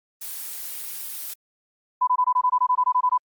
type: noise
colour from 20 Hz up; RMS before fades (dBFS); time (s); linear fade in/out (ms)
blue; -33; 0.21-1.34; 10
type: tone bursts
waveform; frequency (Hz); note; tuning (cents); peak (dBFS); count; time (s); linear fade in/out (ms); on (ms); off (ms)
sine; 1000; B5; +21; -16; 14; 2.01-3.179; 10; 64; 21
effects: Opus 24 kbps